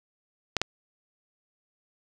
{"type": "clicks", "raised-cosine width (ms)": 0.2, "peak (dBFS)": -7, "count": 2, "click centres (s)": [0.567, 0.616], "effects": []}